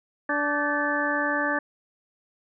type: harmonic tone with a mistuned harmonic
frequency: 291.1 Hz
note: D4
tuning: 15 cents flat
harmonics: 1 / 2 / 3 / 4 / 5 / 6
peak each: -30 / -30 / -32 / -31 / -31 / -27 dBFS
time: 0.29-1.59 s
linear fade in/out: 5 ms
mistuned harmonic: 5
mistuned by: +83 cents
effects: none